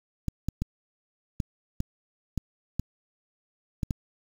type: clicks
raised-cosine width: 5 ms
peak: -15 dBFS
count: 9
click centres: 0.283 / 0.486 / 0.62 / 1.402 / 1.804 / 2.377 / 2.796 / 3.832 / 3.908 s
effects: 7-bit